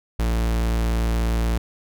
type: tone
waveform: 45% pulse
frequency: 56.7 Hz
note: A#1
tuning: 47 cents flat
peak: -19 dBFS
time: 0.19-1.58 s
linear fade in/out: 5 ms
effects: none